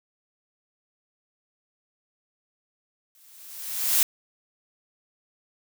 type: noise with exponential growth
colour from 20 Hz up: blue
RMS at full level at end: -18 dBFS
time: 3.15-4.03 s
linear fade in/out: 1 ms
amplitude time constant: 190 ms
effects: none